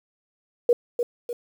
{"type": "tone with echo", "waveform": "sine", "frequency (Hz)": 481, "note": "B4", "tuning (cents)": -46, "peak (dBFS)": -13, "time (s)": [0.69, 0.73], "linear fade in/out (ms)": 2, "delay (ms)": 300, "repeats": 2, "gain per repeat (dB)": -7, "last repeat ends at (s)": 1.33, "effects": ["8-bit"]}